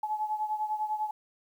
sine beating tone pair, 853 / 863 Hz, G#5 / A5, +46 / -34 cents, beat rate 10 Hz, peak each -30 / -35 dBFS, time 0.03-1.11 s, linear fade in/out 5 ms, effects 10-bit

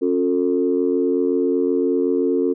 sine tone cluster, 273.1 / 358.6 / 446.5 Hz, C#4 / F4 / A4, -26 / +46 / +25 cents, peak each -20 dBFS, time 0.01-2.54 s, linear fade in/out 20 ms, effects tanh soft clip ceiling -7 dBFS

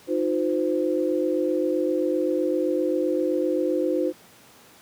sine tone cluster, 309.6 / 357.3 / 514 Hz, D#4 / F4 / C5, -9 / +40 / -31 cents, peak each -25 dBFS, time 0.07-4.13 s, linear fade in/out 50 ms, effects pink hiss -51 dBFS RMS until 4.81 s + high-pass 150 Hz 12 dB/octave

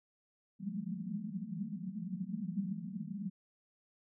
pink band-pass noise, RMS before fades -40 dBFS, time 0.59-3.3 s, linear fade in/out 20 ms, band 170 to 220 Hz, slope 96 dB/octave, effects none

